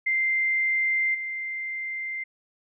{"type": "tone with level steps", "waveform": "sine", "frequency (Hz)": 2089, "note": "C7", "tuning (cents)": -3, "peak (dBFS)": [-21, -29], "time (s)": [0.06, 2.24], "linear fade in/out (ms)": 10, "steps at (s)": 1.14, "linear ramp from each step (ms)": 10, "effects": []}